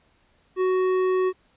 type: tone with tanh clipping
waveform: sine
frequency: 371.6 Hz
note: F#4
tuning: 7 cents sharp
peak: -21 dBFS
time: 0.56-1.33 s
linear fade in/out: 50 ms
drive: 12 dB
effects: pink hiss -63 dBFS RMS until 1.56 s + resampled to 8000 Hz